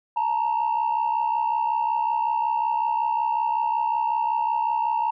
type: tone pair together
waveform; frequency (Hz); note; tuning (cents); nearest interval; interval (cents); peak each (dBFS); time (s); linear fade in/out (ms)
sine; 870.6 / 936; A5 / A#5; -19 / +7; minor second; 126; -23 / -21; 0.16-5.11; 10
effects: tanh soft clip ceiling -17 dBFS